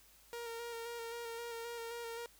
sawtooth tone with vibrato, 466.2 Hz, A#4, in tune, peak -38 dBFS, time 0.33-2.26 s, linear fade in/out 0 ms, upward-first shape square, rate 3.8 Hz, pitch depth 20 cents each way, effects added 50 Hz sine -70 dBFS peak until 2.39 s + white hiss -64 dBFS RMS until 2.39 s

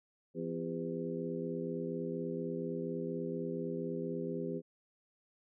harmonic tone with a mistuned harmonic, 84.2 Hz, E2, 37 cents sharp, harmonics 2 / 3 / 4 / 5 / 6, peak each -41 / -41 / -44 / -40 / -43 dBFS, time 0.34-4.62 s, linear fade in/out 50 ms, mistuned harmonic 5, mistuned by -66 cents, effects none

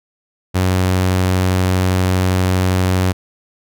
sawtooth tone, 92.5 Hz, F#2, in tune, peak -9 dBFS, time 0.54-3.13 s, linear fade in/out 20 ms, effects none

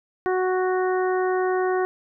harmonic tone, 370 Hz, F#4, in tune, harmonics 1 / 2 / 3 / 4 / 5, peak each -21 / -27 / -31 / -33 / -35 dBFS, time 0.26-1.85 s, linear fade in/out 0 ms, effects none

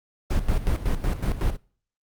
brown noise with tremolo, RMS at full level -21 dBFS, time 0.3-1.57 s, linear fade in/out 10 ms, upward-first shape square, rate 5.4 Hz, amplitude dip 70%, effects noise-tail reverb RT60 0.5 s tail -25 dB re dry + Opus 48 kbps

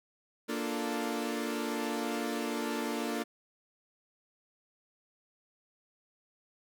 sawtooth chord, Bb major seventh, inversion none, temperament equal, 233.1 / 293.7 / 349.2 / 440 Hz, Bb3 / D4 / F4 / A4, 0 / 0 / 0 / 0 cents, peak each -32 / -33 / -36 / -36 dBFS, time 0.48-3.24 s, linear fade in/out 20 ms, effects none

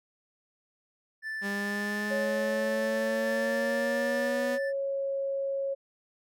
triangle tone with tremolo, 1760 Hz, A6, in tune, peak -31 dBFS, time 1.22-4.73 s, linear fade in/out 50 ms, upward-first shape square, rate 0.49 Hz, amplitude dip 25%
sawtooth exponential sweep, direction up, 200 to 246.9 Hz, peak -28 dBFS, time 1.41-4.59 s, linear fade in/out 50 ms
sine tone with pitch glide, 554.4 to 548.3 Hz, C#5 to C#5, 0 to -19 cents, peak -28 dBFS, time 2.1-5.75 s, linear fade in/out 20 ms, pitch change -19 cents, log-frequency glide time 4.25-5.12 s
effects none

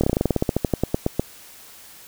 slowing click train, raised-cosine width 2 ms, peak -5 dBFS, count 19, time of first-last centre 0.01-1.196 s, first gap 26 ms, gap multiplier 1.1, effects white hiss -45 dBFS RMS until 2.07 s

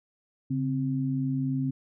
sine tone pair together, 139.21 / 262.8 Hz, C#3 / C4, +8 / +8 cents, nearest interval major seventh, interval 1100 cents, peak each -28 dBFS, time 0.5-1.71 s, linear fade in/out 10 ms, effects none

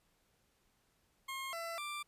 20% pulse tone with pitch steps, 1072 / 670 / 1180 Hz, C6 / E5 / D6, +42 / +28 / +8 cents, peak -35 dBFS, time 1.28-2.03 s, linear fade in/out 10 ms, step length 250 ms, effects pink hiss -75 dBFS RMS until 2.07 s + resampled to 32000 Hz

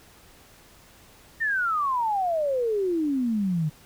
sine exponential sweep, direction down, 1848 to 148 Hz, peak -22 dBFS, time 1.4-3.7 s, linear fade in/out 20 ms, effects pink hiss -53 dBFS RMS until 3.85 s

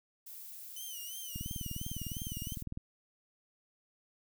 violet noise, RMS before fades -48 dBFS, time 0.26-2.63 s, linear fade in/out 10 ms
10% pulse tone with vibrato, 3000 Hz, F#7, 23 cents sharp, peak -35 dBFS, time 0.76-2.55 s, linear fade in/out 5 ms, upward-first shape sine, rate 2.9 Hz, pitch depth 99 cents each way
click train, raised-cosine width 5 ms, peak -28 dBFS, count 29, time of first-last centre 1.36-2.774 s, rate 19.8 Hz
effects none

